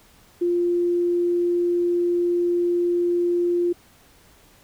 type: tone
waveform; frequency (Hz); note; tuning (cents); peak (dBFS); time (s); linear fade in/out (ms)
sine; 349.2; F4; 0; -18; 0.41-3.73; 10
effects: pink hiss -54 dBFS RMS until 4.63 s